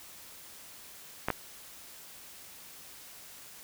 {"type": "clicks", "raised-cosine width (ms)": 0.5, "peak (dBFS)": -13, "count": 2, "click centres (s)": [1.285, 1.303], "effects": ["white hiss -50 dBFS RMS until 3.63 s"]}